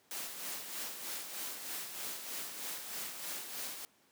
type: noise with tremolo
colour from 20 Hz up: white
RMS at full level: -40 dBFS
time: 0.11-3.85 s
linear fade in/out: 0 ms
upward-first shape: sine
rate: 3.2 Hz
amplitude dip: 50%
effects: pink hiss -68 dBFS RMS until 4.11 s + high-pass 200 Hz 12 dB/octave